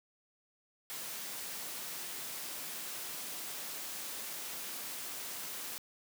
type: noise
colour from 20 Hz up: white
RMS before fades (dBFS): -42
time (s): 0.9-5.78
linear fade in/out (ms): 0
effects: high-pass 150 Hz 12 dB/octave